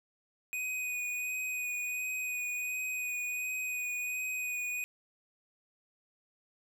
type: tone with vibrato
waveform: square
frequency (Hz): 2489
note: D#7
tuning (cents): 0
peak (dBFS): -34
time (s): 0.53-4.84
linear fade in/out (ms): 0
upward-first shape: sine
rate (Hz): 1.4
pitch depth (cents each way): 16
effects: none